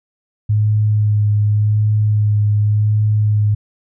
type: tone with vibrato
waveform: sine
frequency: 105.5 Hz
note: G#2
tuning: 28 cents sharp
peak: -11 dBFS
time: 0.49-3.55 s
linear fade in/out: 10 ms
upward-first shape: sine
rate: 0.88 Hz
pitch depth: 17 cents each way
effects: none